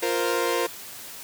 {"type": "chord", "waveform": "sawtooth", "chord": "F suspended fourth", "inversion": "none", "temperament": "equal", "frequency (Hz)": [349.2, 466.2, 523.3], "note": ["F4", "Bb4", "C5"], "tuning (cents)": [0, 0, 0], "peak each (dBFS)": [-24, -22, -24], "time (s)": [0.02, 0.67], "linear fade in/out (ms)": 10, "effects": ["white hiss -40 dBFS RMS until 1.23 s", "high-pass 80 Hz 12 dB/octave"]}